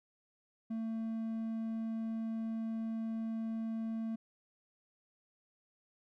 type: tone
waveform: triangle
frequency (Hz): 224.3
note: A3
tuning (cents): +34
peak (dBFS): -33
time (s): 0.7-4.16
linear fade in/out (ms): 10
effects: none